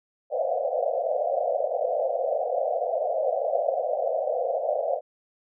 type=band-pass noise; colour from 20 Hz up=pink; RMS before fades=-26 dBFS; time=0.3-5.01 s; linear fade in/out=50 ms; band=500 to 730 Hz; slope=96 dB/octave; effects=none